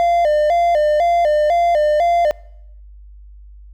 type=tone with vibrato; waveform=triangle; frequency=644 Hz; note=E5; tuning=41 cents flat; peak=-10 dBFS; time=0-2.31 s; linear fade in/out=0 ms; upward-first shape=square; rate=2 Hz; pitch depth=120 cents each way; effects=noise-tail reverb RT60 0.8 s tail -24 dB re dry + added 50 Hz sine -37 dBFS peak until 3.73 s